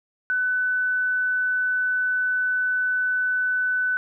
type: tone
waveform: sine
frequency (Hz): 1500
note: F#6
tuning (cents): +23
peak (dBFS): -20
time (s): 0.3-3.97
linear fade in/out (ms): 0
effects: none